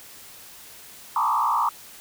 sine tone with frequency modulation, 1046.5 Hz, C6, in tune, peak -19 dBFS, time 1.16-1.69 s, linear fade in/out 2 ms, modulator 58.8 Hz, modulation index 3.1, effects white hiss -45 dBFS RMS until 2 s

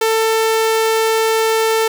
sawtooth tone, 445.3 Hz, A4, 21 cents sharp, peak -9 dBFS, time 0.01-1.88 s, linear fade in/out 5 ms, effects none

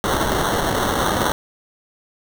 white noise with sample-and-hold, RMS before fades -20 dBFS, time 0.04-1.32 s, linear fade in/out 0 ms, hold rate 2450 Hz, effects none

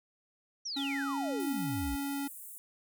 sine exponential sweep, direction down, 5980 to 52.1 Hz, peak -35 dBFS, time 0.65-1.96 s, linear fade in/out 10 ms
square tone with pitch glide, 277.2 to 280.1 Hz, C#4 to C#4, 0 to +18 cents, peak -34 dBFS, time 0.76-2.28 s, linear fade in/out 10 ms, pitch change +18 cents, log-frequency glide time 1.16-1.86 s
pink high-pass noise, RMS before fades -47 dBFS, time 1.4-2.58 s, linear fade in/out 0 ms, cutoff 8300 Hz, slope 48 dB/octave
effects none

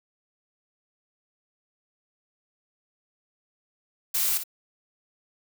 blue noise with echo, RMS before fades -25 dBFS, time 4.14-4.38 s, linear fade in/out 10 ms, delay 58 ms, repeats 1, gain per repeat -9 dB, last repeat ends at 4.438 s, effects none

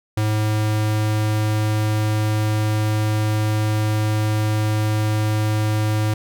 square tone, 107.3 Hz, A2, 43 cents flat, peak -18 dBFS, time 0.17-6.14 s, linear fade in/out 5 ms, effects none

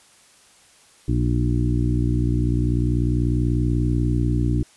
harmonic tone with a mistuned harmonic, 60.3 Hz, B1, 41 cents flat, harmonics 1 / 2 / 3 / 4 / 5 / 6, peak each -22 / -21 / -31 / -28 / -26 / -33 dBFS, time 1.08-4.63 s, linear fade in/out 5 ms, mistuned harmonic 6, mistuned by -20 cents, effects white hiss -53 dBFS RMS until 4.76 s + resampled to 24000 Hz

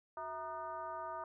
sine tone with frequency modulation, 938 Hz, A#5, 11 cents sharp, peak -40 dBFS, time 0.17-1.24 s, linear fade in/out 2 ms, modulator 285 Hz, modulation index 1.3, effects none

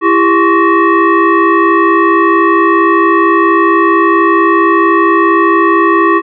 sine tone with frequency modulation, 399.2 Hz, G4, 32 cents sharp, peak -5 dBFS, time 0.01-6.22 s, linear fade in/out 50 ms, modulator 734 Hz, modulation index 1.7, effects none

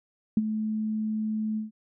sine tone with ADSR envelope, 216.5 Hz, A3, 28 cents flat, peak -16 dBFS, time 0.37-1.71 s, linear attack 3 ms, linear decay 33 ms, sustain -10 dB, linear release 140 ms, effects none

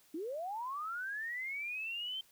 sine linear sweep, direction up, 293.7 to 3139 Hz, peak -37 dBFS, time 0.14-2.21 s, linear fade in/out 5 ms, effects white hiss -66 dBFS RMS until 2.31 s

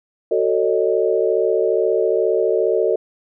sine chord, D# half-diminished seventh, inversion first, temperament just, 373.4 / 448 / 560 / 622.3 Hz, F#4 / A4 / C#5 / D#5, +16 / +31 / +18 / 0 cents, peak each -20 / -18 / -23 / -22 dBFS, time 0.31-2.96 s, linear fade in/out 5 ms, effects none

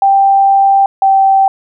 sine tone pair in turn, 786 / 777 Hz, G5 / G5, +4 / -16 cents, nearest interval unison, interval 20 cents, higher first, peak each -5 dBFS, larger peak neither, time 0.02-0.86 / 1.02-1.48 s, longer first, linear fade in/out 2 ms, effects none

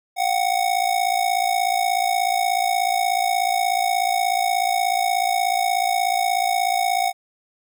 square ring-modulated tone, 740 Hz, F#5, in tune, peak -16 dBFS, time 0.16-7.13 s, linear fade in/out 50 ms, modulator 28.3 Hz, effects none

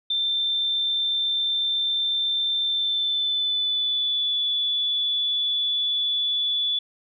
sine tone with pitch glide, 3566 to 3447 Hz, A7 to A7, +22 to -36 cents, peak -21 dBFS, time 0.1-6.79 s, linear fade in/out 5 ms, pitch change -58 cents, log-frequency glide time 2.62-4.34 s, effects none

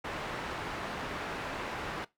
white low-pass noise, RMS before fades -38 dBFS, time 0.04-2.05 s, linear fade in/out 10 ms, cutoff 1600 Hz, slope 12 dB/octave, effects noise-tail reverb RT60 0.2 s tail -20 dB re dry

